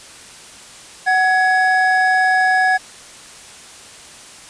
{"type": "tone pair together", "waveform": "triangle", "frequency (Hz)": [747, 1677], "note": ["F#5", "G#6"], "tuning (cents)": [16, 16], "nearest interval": "octave + major second", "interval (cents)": 1400, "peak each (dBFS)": -13, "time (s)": [1.06, 2.78], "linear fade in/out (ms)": 20, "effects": ["white hiss -39 dBFS RMS until 4.49 s", "resampled to 22050 Hz"]}